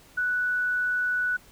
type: tone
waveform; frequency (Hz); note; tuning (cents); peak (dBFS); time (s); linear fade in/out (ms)
sine; 1480; F#6; 0; -23; 0.17-1.37; 10
effects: pink hiss -54 dBFS RMS until 1.51 s